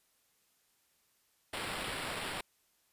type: noise with sample-and-hold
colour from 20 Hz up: violet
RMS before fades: -39 dBFS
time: 1.53-2.41 s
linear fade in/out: 5 ms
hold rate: 6300 Hz
effects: white hiss -73 dBFS RMS until 2.92 s + resampled to 32000 Hz